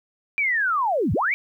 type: linear two-way sweep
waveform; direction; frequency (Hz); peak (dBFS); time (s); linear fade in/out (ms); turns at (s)
sine; down then up; 2377 to 73.42 to 2377; -19; 0.38-1.34; 0; 1.13
effects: 10-bit